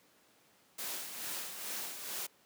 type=noise with tremolo; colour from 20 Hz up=white; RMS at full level=-39 dBFS; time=0.78-2.27 s; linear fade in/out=10 ms; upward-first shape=sine; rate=2.3 Hz; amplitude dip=50%; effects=pink hiss -66 dBFS RMS until 2.45 s + high-pass 200 Hz 12 dB/octave